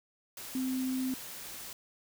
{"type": "tone in noise", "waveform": "sine", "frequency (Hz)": 259.1, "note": "C4", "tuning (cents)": -17, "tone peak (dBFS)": -30, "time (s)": [0.55, 1.14], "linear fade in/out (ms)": 2, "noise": "white", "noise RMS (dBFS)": -44, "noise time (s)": [0.37, 1.73], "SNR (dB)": 11, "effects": []}